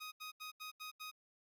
15% pulse tone bursts, 1251 Hz, D#6, 9 cents sharp, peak -39 dBFS, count 6, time 0-1.115 s, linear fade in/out 20 ms, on 120 ms, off 79 ms, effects none

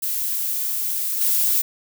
violet noise with level steps, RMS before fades -24 / -19 dBFS, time 0.02-1.62 s, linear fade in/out 10 ms, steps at 1.21 s, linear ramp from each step 2 ms, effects none

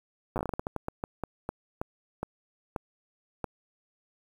slowing click train, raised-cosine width 1 ms, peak -17 dBFS, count 20, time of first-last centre 0.36-3.443 s, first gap 8 ms, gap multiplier 1.28, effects 8-bit

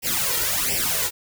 white noise with flanger, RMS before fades -23 dBFS, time 0.02-1.11 s, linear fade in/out 50 ms, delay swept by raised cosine 0.37 to 2.17 ms, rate 1.4 Hz, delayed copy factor +0.85, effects none

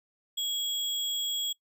sine tone with sample-and-hold, 3322 Hz, G#7, in tune, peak -28 dBFS, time 0.37-1.53 s, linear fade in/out 10 ms, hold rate 11025 Hz, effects noise-tail reverb RT60 0.1 s tail -23 dB re dry + resampled to 32000 Hz

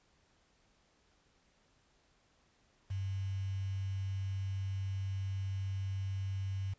sine tone with quantisation, 96.8 Hz, G2, 21 cents flat, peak -34 dBFS, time 2.9-6.74 s, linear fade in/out 10 ms, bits 9, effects pink hiss -71 dBFS RMS until 6.78 s + resampled to 16000 Hz

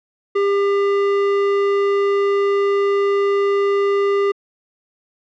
square tone, 400 Hz, G4, 35 cents sharp, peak -15 dBFS, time 0.35-4.32 s, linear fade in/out 10 ms, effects low-pass 2000 Hz 12 dB/octave

